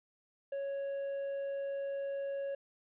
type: tone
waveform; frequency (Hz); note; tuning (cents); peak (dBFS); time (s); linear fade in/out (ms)
triangle; 554.4; C#5; 0; -33; 0.52-2.55; 5
effects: resampled to 8000 Hz + 12-bit